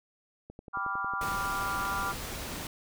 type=click train; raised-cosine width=2 ms; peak=-31 dBFS; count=10; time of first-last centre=0.5-1.318 s; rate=11 Hz
type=chord; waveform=sine; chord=G dominant seventh; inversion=none; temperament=equal; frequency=784 / 987.8 / 1174.7 / 1396.9 Hz; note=G5 / B5 / D6 / F6; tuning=0 / 0 / 0 / 0 cents; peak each=-40 / -37 / -34 / -34 dBFS; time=0.73-2.13 s; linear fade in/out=20 ms
type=noise; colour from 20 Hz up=pink; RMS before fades=-38 dBFS; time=1.21-2.67 s; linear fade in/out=2 ms
effects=none